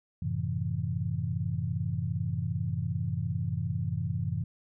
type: chord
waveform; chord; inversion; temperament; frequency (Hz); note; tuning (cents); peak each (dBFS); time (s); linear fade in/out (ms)
sine; F# half-diminished seventh; none; equal with one note detuned; 92.5 / 110 / 132.64 / 164.81; F#2 / A2 / C3 / E3; 0 / 0 / +24 / 0; -34; 0.22-4.44; 5
effects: none